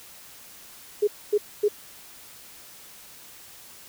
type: tone bursts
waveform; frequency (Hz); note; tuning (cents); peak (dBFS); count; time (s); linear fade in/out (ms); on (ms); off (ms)
sine; 415.7; G#4; +2; -17; 3; 1.02-1.685; 10; 55; 250
effects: white hiss -47 dBFS RMS until 3.88 s